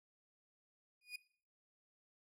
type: tone with exponential growth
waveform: 35% pulse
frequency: 2461 Hz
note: D#7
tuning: 20 cents flat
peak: -38 dBFS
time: 1.01-1.16 s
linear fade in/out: 5 ms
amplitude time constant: 32 ms
effects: noise-tail reverb RT60 0.5 s tail -19 dB re dry + low-pass 12000 Hz 12 dB/octave